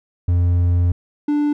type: tone pair in turn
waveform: triangle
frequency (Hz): 87.7 / 294.3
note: F2 / D4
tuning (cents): +8 / +4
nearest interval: octave + major sixth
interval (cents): 2096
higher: second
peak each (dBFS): -11 / -13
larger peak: first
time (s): 0.28-0.92 / 1.28-1.53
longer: first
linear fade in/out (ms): 5
effects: none